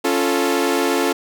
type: chord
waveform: sawtooth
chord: Db augmented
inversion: none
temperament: equal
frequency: 277.2 / 349.2 / 440 Hz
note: Db4 / F4 / A4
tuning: 0 / 0 / 0 cents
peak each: -17 dBFS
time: 0.04-1.13 s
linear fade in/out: 10 ms
effects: none